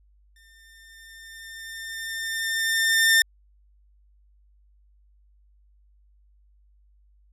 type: tone with exponential growth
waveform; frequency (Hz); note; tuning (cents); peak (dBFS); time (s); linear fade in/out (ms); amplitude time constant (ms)
sawtooth; 1803; A6; +42; -11; 0.36-3.22; 2; 620
effects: added 50 Hz sine -56 dBFS peak until 7.32 s + resampled to 32000 Hz